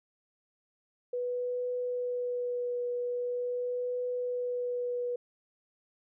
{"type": "tone with vibrato", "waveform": "sine", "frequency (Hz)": 491.1, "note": "B4", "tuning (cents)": -10, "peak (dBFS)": -30, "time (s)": [1.13, 5.16], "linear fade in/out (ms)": 5, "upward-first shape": "triangle", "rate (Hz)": 0.43, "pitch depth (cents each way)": 15, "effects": []}